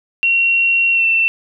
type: tone with pitch glide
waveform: sine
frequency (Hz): 2737 to 2687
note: F7 to E7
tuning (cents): -36 to +33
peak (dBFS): -11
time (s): 0.23-1.28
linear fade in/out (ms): 0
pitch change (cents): -31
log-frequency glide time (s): 0.92-1.05
effects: none